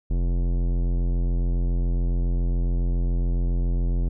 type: tone with tanh clipping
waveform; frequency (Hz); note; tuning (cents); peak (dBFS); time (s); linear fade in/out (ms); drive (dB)
sine; 43.6; F1; -2; -22; 0.1-4.09; 10; 17
effects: none